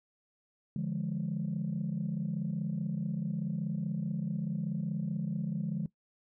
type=chord; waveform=sine; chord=D diminished; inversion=none; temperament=equal with one note detuned; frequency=146.83 / 171.61 / 207.7 Hz; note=D3 / F3 / Ab3; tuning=0 / -30 / 0 cents; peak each=-35 / -34 / -35 dBFS; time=0.76-5.86 s; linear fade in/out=2 ms; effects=noise-tail reverb RT60 0.1 s tail -19 dB re dry + tanh soft clip ceiling -25 dBFS